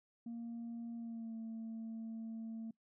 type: tone with pitch glide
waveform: sine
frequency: 233.1 to 225 Hz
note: A#3 to A3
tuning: 0 to +39 cents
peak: -40 dBFS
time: 0.26-2.71 s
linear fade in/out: 5 ms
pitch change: -61 cents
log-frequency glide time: 0.96-1.34 s
effects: noise-tail reverb RT60 0.1 s tail -24 dB re dry + tanh soft clip ceiling -40 dBFS